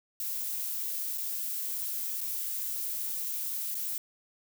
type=noise with dropouts; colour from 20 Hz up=violet; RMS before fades=-34 dBFS; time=0.2-3.98 s; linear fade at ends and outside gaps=1 ms; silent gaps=1.176-1.181 / 2.207-2.212 / 3.745-3.751 s; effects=none